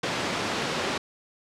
pink band-pass noise, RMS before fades -29 dBFS, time 0.03-0.98 s, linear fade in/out 5 ms, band 200 to 4900 Hz, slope 12 dB/octave, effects low-pass 10000 Hz 12 dB/octave

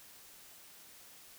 silence, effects white hiss -56 dBFS RMS until 1.38 s

